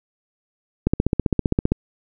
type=click train; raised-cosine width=3 ms; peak=-4 dBFS; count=14; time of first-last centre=0.87-1.72 s; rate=15.3 Hz; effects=none